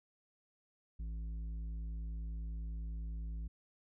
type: tone with tanh clipping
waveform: sine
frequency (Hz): 55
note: A1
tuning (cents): 0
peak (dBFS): -40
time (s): 0.99-3.48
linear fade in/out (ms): 10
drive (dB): 8
effects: none